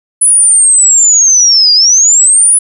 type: linear two-way sweep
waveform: sine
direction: down then up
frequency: 10050 to 4767 to 10050 Hz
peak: -3 dBFS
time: 0.21-2.59 s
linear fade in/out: 10 ms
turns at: 1.73 s
effects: none